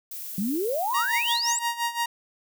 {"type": "noise", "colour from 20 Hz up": "violet", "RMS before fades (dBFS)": -36, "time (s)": [0.11, 1.33], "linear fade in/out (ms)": 5}
{"type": "exponential sweep", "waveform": "sine", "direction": "up", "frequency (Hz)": [182.9, 8090], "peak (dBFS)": -24, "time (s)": [0.38, 1.59], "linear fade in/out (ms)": 2}
{"type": "tone with tremolo", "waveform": "sawtooth", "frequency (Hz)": 940, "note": "A#5", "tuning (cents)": 14, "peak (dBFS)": -19, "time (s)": [0.94, 2.06], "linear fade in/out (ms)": 5, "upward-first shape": "sine", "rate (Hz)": 5.8, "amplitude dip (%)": 80}
{"effects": []}